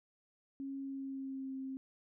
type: tone with pitch glide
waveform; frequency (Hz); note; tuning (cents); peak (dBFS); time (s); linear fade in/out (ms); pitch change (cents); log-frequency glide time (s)
sine; 273 to 265.7; C#4 to C4; -26 to +27; -39; 0.6-1.77; 0; -47; 0.79-1.55
effects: none